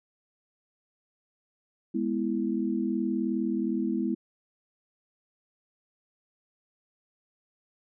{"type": "chord", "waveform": "sine", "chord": "E major", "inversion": "first", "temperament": "equal", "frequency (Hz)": [207.7, 246.9, 329.6], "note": ["G#3", "B3", "E4"], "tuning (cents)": [0, 0, 0], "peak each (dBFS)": -30, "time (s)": [1.94, 4.15], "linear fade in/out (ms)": 10, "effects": []}